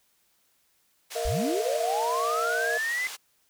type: band-pass noise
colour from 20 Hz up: white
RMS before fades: -39 dBFS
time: 1.1-3.17 s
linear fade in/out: 20 ms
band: 670 to 8100 Hz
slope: 12 dB/octave
type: chord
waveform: sine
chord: Bb suspended fourth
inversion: none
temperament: equal with one note detuned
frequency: 466.2 / 635 / 698.5 Hz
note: Bb4 / Eb5 / F5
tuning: 0 / +35 / 0 cents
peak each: -31 / -32 / -33 dBFS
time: 1.15-2.78 s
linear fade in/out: 10 ms
type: linear sweep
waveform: sine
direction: up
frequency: 36.71 to 2060 Hz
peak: -26 dBFS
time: 1.25-3.07 s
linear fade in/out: 0 ms
effects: white hiss -68 dBFS RMS until 3.49 s